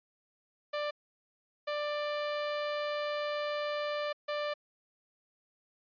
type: tone bursts at uneven times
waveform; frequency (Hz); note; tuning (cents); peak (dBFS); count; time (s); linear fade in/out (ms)
sawtooth; 591; D5; +11; -28; 3; 0.73-0.91 / 1.67-4.13 / 4.28-4.54; 10
effects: resampled to 11025 Hz